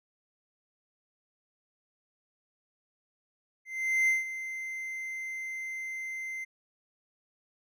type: tone with ADSR envelope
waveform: triangle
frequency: 2078 Hz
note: C7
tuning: 12 cents flat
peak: -20 dBFS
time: 3.65-6.45 s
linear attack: 430 ms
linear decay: 160 ms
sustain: -13 dB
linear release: 16 ms
effects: none